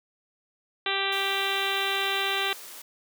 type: harmonic tone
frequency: 392 Hz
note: G4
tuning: in tune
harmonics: 1 / 2 / 3 / 4 / 5 / 6 / 7 / 8 / 9 / 10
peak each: -34 / -34 / -34 / -34 / -34 / -34 / -34 / -34 / -34 / -34 dBFS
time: 0.86-2.53 s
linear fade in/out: 2 ms
type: high-pass noise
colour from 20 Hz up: white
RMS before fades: -43 dBFS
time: 1.12-2.82 s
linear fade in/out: 5 ms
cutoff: 340 Hz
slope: 12 dB/octave
effects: none